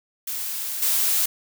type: noise with level steps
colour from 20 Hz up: blue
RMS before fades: -29 / -21 dBFS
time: 0.27-1.26 s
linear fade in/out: 5 ms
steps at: 0.82 s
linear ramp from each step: 2 ms
effects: none